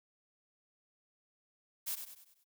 blue noise with echo, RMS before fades -37 dBFS, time 1.86-1.96 s, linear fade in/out 20 ms, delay 97 ms, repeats 5, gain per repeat -7 dB, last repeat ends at 2.445 s, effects none

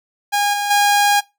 sawtooth tone with level steps, 817 Hz, G#5, 29 cents flat, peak -11 / -15 / -8 dBFS, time 0.32-1.21 s, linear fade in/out 20 ms, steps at 0.53 / 0.7 s, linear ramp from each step 10 ms, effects noise-tail reverb RT60 0.2 s tail -19 dB re dry

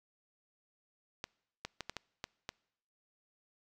clicks, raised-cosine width 0.2 ms, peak -21 dBFS, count 7, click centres 1.241 / 1.65 / 1.807 / 1.896 / 1.967 / 2.241 / 2.491 s, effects noise-tail reverb RT60 0.8 s tail -26 dB re dry

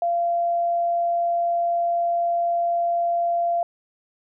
sine tone, 688 Hz, F5, 26 cents flat, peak -19 dBFS, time 0.02-3.63 s, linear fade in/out 2 ms, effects none

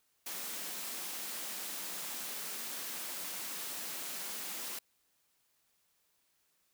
white high-pass noise, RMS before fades -41 dBFS, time 0.26-4.79 s, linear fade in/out 5 ms, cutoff 160 Hz, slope 96 dB/octave, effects white hiss -75 dBFS RMS until 6.73 s

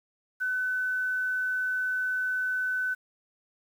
sine tone, 1508 Hz, F#6, 32 cents sharp, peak -26 dBFS, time 0.4-2.95 s, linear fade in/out 20 ms, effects 9-bit

